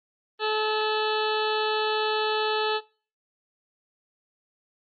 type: harmonic tone with a mistuned harmonic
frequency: 431.1 Hz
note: A4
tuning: 35 cents flat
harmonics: 1 / 2 / 3 / 4 / 6 / 7 / 8 / 9 / 10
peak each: -27 / -30 / -32 / -33 / -35 / -35 / -36 / -37 / -37 dBFS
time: 0.39-2.81 s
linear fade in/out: 50 ms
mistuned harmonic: 6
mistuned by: +30 cents
effects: noise-tail reverb RT60 0.4 s tail -21 dB re dry + Opus 32 kbps